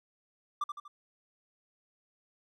triangle tone with echo, 1180 Hz, D6, 8 cents sharp, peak -27 dBFS, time 0.61-0.64 s, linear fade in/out 5 ms, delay 80 ms, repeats 3, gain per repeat -6 dB, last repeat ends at 0.88 s, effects none

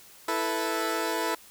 15% pulse chord, E suspended fourth, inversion none, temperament equal, 329.6 / 440 / 493.9 Hz, E4 / A4 / B4, 0 / 0 / 0 cents, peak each -24 / -24 / -27 dBFS, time 0.28-1.35 s, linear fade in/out 5 ms, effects white hiss -52 dBFS RMS until 1.5 s

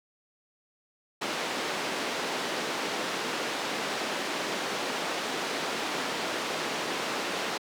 pink band-pass noise, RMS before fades -32 dBFS, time 1.21-7.58 s, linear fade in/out 10 ms, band 290 to 5000 Hz, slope 12 dB/octave, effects high-pass 150 Hz 12 dB/octave

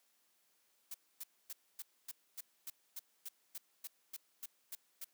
blue noise bursts, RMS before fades -45 dBFS, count 15, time 0.91-5.045 s, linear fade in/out 5 ms, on 33 ms, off 260 ms, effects white hiss -75 dBFS RMS until 5.13 s + high-pass 200 Hz 12 dB/octave

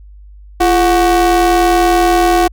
square ring-modulated tone, 191.7 Hz, G3, 38 cents flat, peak -6 dBFS, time 0.6-2.48 s, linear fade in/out 10 ms, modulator 535 Hz, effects added 50 Hz sine -34 dBFS peak until 2.52 s

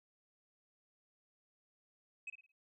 sine tone with echo, 2548 Hz, D#7, 41 cents sharp, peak -39 dBFS, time 2.27-2.3 s, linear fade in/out 5 ms, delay 55 ms, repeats 4, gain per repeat -9 dB, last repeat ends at 2.52 s, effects tanh soft clip ceiling -39 dBFS

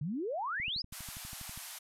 sine exponential sweep, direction up, 135.2 to 5280 Hz, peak -33 dBFS, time 0.01-0.82 s, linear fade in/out 5 ms
click train, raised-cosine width 5 ms, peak -36 dBFS, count 13, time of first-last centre 0.6-1.576 s, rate 12.3 Hz
white band-pass noise, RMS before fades -46 dBFS, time 0.92-1.79 s, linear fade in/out 10 ms, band 630 to 14000 Hz, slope 96 dB/octave
effects none

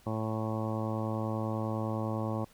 harmonic tone, 110 Hz, A2, in tune, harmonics 1 / 2 / 3 / 4 / 5 / 6 / 7 / 8 / 9 / 10, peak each -34 / -36 / -39 / -44 / -39 / -45 / -44 / -45 / -46 / -44 dBFS, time 0.06-2.45 s, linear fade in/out 10 ms, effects pink hiss -61 dBFS RMS until 2.53 s

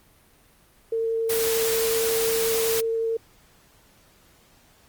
sine tone with vibrato, 453 Hz, A#4, 50 cents flat, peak -22 dBFS, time 0.92-3.17 s, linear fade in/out 5 ms, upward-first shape triangle, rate 11 Hz, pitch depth 8 cents each way
white noise, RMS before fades -27 dBFS, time 1.29-2.81 s, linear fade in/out 10 ms
effects pink hiss -57 dBFS RMS until 4.88 s + Opus 32 kbps

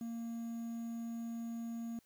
triangle tone with quantisation, 231.2 Hz, A#3, 14 cents flat, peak -37 dBFS, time 0.01-1.99 s, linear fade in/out 2 ms, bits 10, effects white hiss -72 dBFS RMS until 2.05 s

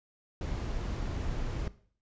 brown noise, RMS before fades -34 dBFS, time 0.41-1.68 s, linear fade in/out 2 ms, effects noise-tail reverb RT60 0.5 s tail -17 dB re dry + resampled to 16000 Hz

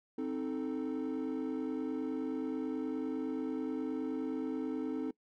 triangle chord, A diminished, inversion first, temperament equal, 261.6 / 311.1 / 440 Hz, C4 / Eb4 / A4, 0 / 0 / 0 cents, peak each -34 / -35 / -38 dBFS, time 0.18-5.11 s, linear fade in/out 5 ms, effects noise-tail reverb RT60 0.1 s tail -23 dB re dry + tanh soft clip ceiling -27 dBFS

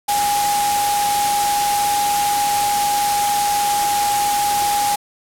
sine tone in noise, 821 Hz, G#5, 20 cents flat, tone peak -16 dBFS, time 0.08-4.96 s, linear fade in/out 10 ms, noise white, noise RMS -22 dBFS, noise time 0.08-4.96 s, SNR +3 dB, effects low-pass 12000 Hz 12 dB/octave

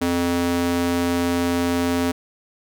square tone with high-pass filter, 86.8 Hz, F2, 10 cents flat, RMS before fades -21 dBFS, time 0.01-2.12 s, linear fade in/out 10 ms, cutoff 230 Hz, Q 1.5, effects none

